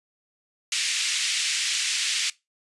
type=band-pass noise; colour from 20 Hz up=pink; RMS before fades=-26 dBFS; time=0.72-2.3 s; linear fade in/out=2 ms; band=2200 to 8200 Hz; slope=24 dB/octave; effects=noise-tail reverb RT60 0.2 s tail -20 dB re dry + resampled to 24000 Hz